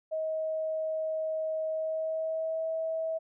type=tone with pitch glide; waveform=sine; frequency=633 to 645.9 Hz; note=D#5 to E5; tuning=+30 to -35 cents; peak=-29 dBFS; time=0.11-3.19 s; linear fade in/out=20 ms; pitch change=+35 cents; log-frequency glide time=1.69-2.67 s; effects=none